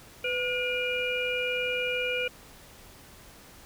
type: harmonic tone with a mistuned harmonic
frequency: 480 Hz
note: B4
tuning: 49 cents flat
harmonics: 1 / 3 / 5 / 6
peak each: -31 / -36 / -30 / -35 dBFS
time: 0.24-2.28 s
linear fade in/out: 5 ms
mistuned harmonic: 1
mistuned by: +68 cents
effects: pink hiss -51 dBFS RMS until 3.65 s